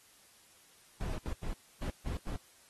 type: noise bursts at uneven times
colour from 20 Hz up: brown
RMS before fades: -36 dBFS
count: 6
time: 1.01-1.18 / 1.26-1.33 / 1.43-1.53 / 1.82-1.9 / 2.06-2.17 / 2.27-2.36 s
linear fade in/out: 0 ms
effects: white hiss -62 dBFS RMS until 2.69 s + AAC 32 kbps